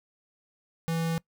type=tone; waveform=square; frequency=164.81 Hz; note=E3; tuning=in tune; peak=-27 dBFS; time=0.88-1.18 s; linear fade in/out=0 ms; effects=noise-tail reverb RT60 0.1 s tail -22 dB re dry